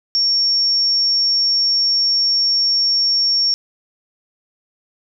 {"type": "tone", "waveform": "sine", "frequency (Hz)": 5500, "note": "F8", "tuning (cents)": -27, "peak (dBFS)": -13, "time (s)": [0.15, 3.54], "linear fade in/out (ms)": 0, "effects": []}